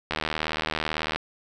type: click train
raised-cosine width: 0.3 ms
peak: -10 dBFS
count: 83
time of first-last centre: 0.11-1.16 s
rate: 78.1 Hz
effects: none